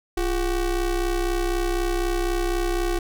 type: ring-modulated tone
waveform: square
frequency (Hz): 190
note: F#3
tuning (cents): +46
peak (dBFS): -19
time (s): 0.17-2.99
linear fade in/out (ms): 5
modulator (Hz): 158
effects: none